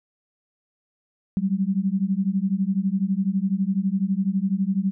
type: beating tone pair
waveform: sine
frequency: 187.3 / 199.3 Hz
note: F#3 / G3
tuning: +21 / +29 cents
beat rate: 12 Hz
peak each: -23 dBFS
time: 1.37-4.91 s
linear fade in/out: 0 ms
effects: none